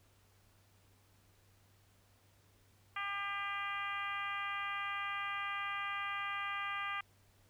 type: harmonic tone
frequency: 400 Hz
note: G4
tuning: 35 cents sharp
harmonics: 2 / 3 / 4 / 5 / 6 / 7 / 8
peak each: -48 / -40 / -45 / -43 / -45 / -48 / -53 dBFS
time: 2.96-7.01 s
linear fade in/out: 5 ms
effects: added 98 Hz sine -68 dBFS peak until 7.49 s + pink hiss -70 dBFS RMS until 7.49 s